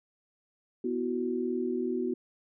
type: chord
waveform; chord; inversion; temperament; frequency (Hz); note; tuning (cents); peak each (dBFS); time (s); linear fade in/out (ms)
sine; B suspended fourth; none; equal; 246.9 / 329.6 / 370; B3 / E4 / F#4; 0 / 0 / 0; -32 / -36 / -31; 0.84-2.14; 5
effects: none